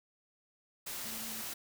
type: tone in noise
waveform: sine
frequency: 223.1 Hz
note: A3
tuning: 24 cents sharp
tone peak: -49 dBFS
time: 1.05-1.42 s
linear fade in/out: 10 ms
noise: white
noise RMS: -41 dBFS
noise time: 0.86-1.54 s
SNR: -11 dB
effects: none